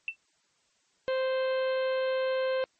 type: tone with exponential decay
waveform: sine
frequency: 2675 Hz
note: E7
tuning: 25 cents sharp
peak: -25 dBFS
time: 0.08-0.16 s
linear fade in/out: 1 ms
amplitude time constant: 17 ms
type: harmonic tone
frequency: 522 Hz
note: C5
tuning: 4 cents flat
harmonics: 1 / 2 / 3 / 4 / 5 / 6 / 7 / 8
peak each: -26 / -39 / -39 / -45 / -45 / -45 / -54 / -49 dBFS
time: 1.08-2.64 s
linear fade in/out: 0 ms
effects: white hiss -70 dBFS RMS until 2.79 s + MP3 32 kbps